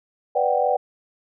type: chord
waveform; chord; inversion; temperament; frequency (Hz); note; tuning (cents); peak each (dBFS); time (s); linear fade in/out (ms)
sine; G major seventh; first; equal with one note detuned; 496.5 / 587.3 / 740 / 784; B4 / D5 / F#5 / G5; +9 / 0 / 0 / 0; -23; 0.35-0.77; 10
effects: none